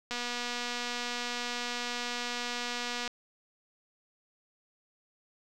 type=click train; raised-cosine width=0.2 ms; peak=-18 dBFS; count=719; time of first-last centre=0.11-3.077 s; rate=242 Hz; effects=none